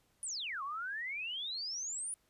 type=exponential two-way sweep; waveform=sine; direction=down then up; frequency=9956 to 1066 to 9956 Hz; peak=-37 dBFS; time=0.23-2.14 s; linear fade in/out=0 ms; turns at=0.63 s; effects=pink hiss -73 dBFS RMS until 2.29 s + resampled to 32000 Hz